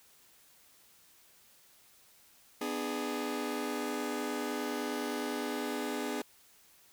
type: chord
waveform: sawtooth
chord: G# diminished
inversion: first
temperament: just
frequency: 249.2 / 299 / 415.3 Hz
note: B3 / D4 / G#4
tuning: +16 / +31 / 0 cents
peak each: -34 dBFS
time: 2.61-6.22 s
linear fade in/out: 5 ms
effects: white hiss -62 dBFS RMS until 6.92 s